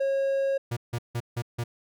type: tone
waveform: triangle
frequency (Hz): 545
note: C#5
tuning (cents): -29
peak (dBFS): -21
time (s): 0-0.58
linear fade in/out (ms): 10
type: tone bursts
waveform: 45% pulse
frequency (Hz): 118.8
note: A#2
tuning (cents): +33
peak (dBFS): -27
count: 5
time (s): 0.71-1.64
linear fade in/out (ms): 10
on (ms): 58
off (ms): 160
effects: none